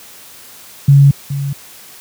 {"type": "tone with echo", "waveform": "sine", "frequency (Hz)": 140, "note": "C#3", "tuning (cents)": 18, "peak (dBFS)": -3, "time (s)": [0.88, 1.11], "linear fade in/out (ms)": 5, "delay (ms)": 420, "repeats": 1, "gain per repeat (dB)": -13, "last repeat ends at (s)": 1.53, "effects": ["white hiss -38 dBFS RMS until 2 s", "high-pass 60 Hz 12 dB/octave"]}